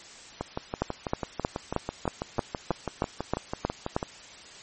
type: two click trains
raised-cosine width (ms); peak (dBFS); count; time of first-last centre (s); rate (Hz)
1; -15 / -10; 23 / 11; 0.41-4.028 / 0.82-3.965; 6.08 / 3.18
effects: white hiss -47 dBFS RMS until 4.62 s + MP3 32 kbps